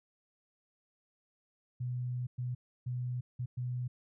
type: tone bursts at uneven times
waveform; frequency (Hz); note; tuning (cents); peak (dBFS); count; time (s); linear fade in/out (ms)
sine; 124.2; B2; +10; -33; 5; 1.8-2.27 / 2.38-2.55 / 2.86-3.21 / 3.39-3.46 / 3.57-3.88; 10
effects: none